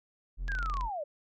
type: tone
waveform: triangle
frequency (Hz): 43.65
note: F1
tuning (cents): 0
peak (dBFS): -30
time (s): 0.37-0.9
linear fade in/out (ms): 50
type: linear sweep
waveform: sine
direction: down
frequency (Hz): 1677 to 554.4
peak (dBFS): -33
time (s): 0.48-1.04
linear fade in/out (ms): 10
type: clicks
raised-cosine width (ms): 0.2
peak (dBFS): -26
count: 10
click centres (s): 0.481 / 0.519 / 0.551 / 0.588 / 0.628 / 0.66 / 0.699 / 0.74 / 0.77 / 0.81
effects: none